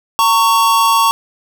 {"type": "tone pair together", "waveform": "square", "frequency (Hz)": [914, 1114.1], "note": ["A#5", "C#6"], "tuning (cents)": [-34, 8], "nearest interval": "minor third", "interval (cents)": 342, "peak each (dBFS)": [-14, -12], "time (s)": [0.19, 1.11], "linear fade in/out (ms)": 0, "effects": []}